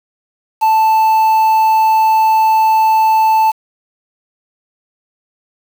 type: tone with quantisation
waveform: triangle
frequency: 880 Hz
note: A5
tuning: in tune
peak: -6 dBFS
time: 0.61-3.52 s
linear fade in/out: 20 ms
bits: 5
effects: none